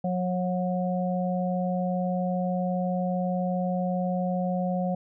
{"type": "harmonic tone", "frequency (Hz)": 181.5, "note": "F#3", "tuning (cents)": -33, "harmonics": [1, 3, 4], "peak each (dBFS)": [-26, -31, -32], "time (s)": [0.04, 4.95], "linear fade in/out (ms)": 5, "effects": []}